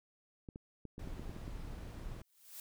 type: clicks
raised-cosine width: 3 ms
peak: -33 dBFS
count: 9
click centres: 0.488 / 0.559 / 0.853 / 0.981 / 1.074 / 1.195 / 1.294 / 1.364 / 1.479 s
type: noise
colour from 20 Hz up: brown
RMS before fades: -45 dBFS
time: 0.99-2.22 s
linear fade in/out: 5 ms
type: noise with exponential growth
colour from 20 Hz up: blue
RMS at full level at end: -46 dBFS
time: 2.18-2.6 s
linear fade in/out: 2 ms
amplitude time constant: 91 ms
effects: none